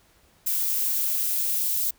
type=noise with high-pass filter sweep; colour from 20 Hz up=violet; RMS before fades=-25 dBFS; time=0.46-1.91 s; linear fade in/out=10 ms; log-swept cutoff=450 to 3300 Hz; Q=0.83; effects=pink hiss -60 dBFS RMS until 1.98 s